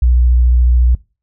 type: tone with vibrato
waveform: sine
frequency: 61 Hz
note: B1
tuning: 21 cents flat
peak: -6 dBFS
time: 0.02-0.95 s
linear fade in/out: 5 ms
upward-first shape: sine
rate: 14 Hz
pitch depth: 27 cents each way
effects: noise-tail reverb RT60 0.3 s tail -21 dB re dry + tanh soft clip ceiling -3 dBFS